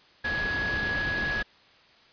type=tone in noise; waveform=sine; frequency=1675 Hz; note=G#6; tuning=14 cents sharp; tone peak=-27 dBFS; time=0.24-1.43 s; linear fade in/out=10 ms; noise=pink; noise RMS=-33 dBFS; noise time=0.24-1.43 s; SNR=+3 dB; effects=white hiss -57 dBFS RMS until 2.12 s + resampled to 11025 Hz